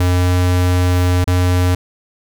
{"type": "tone with dropouts", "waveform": "square", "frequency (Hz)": 89.9, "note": "F#2", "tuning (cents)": -49, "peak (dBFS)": -12, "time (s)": [0, 1.75], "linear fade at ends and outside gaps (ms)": 5, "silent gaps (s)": [1.243, 1.274], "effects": []}